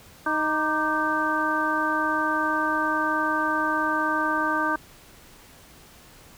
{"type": "harmonic tone with a mistuned harmonic", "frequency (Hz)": 310.5, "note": "D#4", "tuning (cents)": -3, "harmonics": [1, 2, 3, 4, 5], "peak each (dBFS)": [-29, -32, -28, -27, -26], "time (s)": [0.26, 4.76], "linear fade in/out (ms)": 5, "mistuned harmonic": 4, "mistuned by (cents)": -76, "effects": ["pink hiss -50 dBFS RMS until 6.37 s"]}